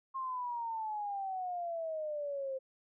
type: exponential sweep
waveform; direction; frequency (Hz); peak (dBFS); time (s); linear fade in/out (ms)
sine; down; 1073 to 523.3; -35; 0.14-2.59; 20
effects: none